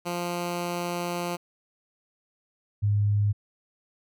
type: tone pair in turn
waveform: 10% pulse / sine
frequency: 174.61 / 103.11 Hz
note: F3 / G#2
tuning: 0 / -12 cents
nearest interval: major sixth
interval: 912 cents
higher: first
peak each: -20 dBFS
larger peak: neither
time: 0.05-1.37 / 2.82-3.33 s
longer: first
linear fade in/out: 20 ms
effects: none